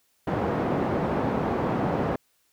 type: band-pass noise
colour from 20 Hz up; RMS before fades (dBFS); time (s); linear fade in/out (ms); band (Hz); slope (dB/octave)
pink; -26; 0.27-2.16; 5; 140 to 910; 12
effects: white hiss -68 dBFS RMS until 2.52 s